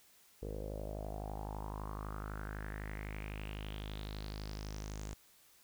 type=tone with low-pass filter sweep; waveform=sawtooth; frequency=51.91 Hz; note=G#1; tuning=in tune; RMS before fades=-43 dBFS; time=0.42-5.14 s; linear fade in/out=5 ms; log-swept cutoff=460 to 7300 Hz; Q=5.3; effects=white hiss -65 dBFS RMS until 5.63 s